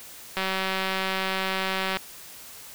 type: click train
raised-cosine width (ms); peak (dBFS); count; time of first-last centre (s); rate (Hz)
0.3; -11; 305; 0.37-1.97; 190
effects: white hiss -44 dBFS RMS until 2.74 s